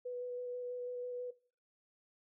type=tone with vibrato; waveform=sine; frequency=493.3 Hz; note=B4; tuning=2 cents flat; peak=-38 dBFS; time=0.05-1.31 s; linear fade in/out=10 ms; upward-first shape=square; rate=6.1 Hz; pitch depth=8 cents each way; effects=noise-tail reverb RT60 0.4 s tail -19 dB re dry